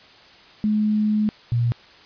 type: tone pair in turn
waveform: sine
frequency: 212.5 / 118.85 Hz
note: G#3 / A#2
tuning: +40 / +34 cents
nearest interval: minor seventh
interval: 1006 cents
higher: first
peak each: -17 dBFS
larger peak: neither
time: 0.64-1.29 / 1.52-1.72 s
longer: first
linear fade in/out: 0 ms
effects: white hiss -48 dBFS RMS until 2.05 s + resampled to 11025 Hz